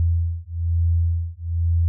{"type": "beating tone pair", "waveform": "sine", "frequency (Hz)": [83.7, 84.8], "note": ["E2", "E2"], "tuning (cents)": [27, 50], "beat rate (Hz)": 1.1, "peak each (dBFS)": -21, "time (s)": [0, 1.88], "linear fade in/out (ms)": 0, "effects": []}